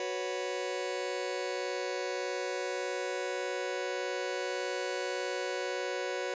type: chord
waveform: sawtooth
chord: F# suspended fourth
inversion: none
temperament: just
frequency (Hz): 370 / 493.3 / 555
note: F#4 / B4 / C#5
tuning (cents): 0 / -2 / +2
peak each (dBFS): -33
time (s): 0-6.34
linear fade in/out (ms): 2
effects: resampled to 16000 Hz